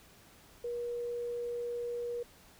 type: tone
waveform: sine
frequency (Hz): 478.5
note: A#4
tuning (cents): +45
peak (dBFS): -34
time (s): 0.64-2.23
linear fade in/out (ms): 5
effects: pink hiss -59 dBFS RMS until 2.59 s